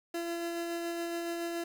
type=tone with tremolo; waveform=30% pulse; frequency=339.5 Hz; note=F4; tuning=49 cents flat; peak=-30 dBFS; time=0.14-1.64 s; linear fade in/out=5 ms; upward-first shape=sine; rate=7.1 Hz; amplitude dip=25%; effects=10-bit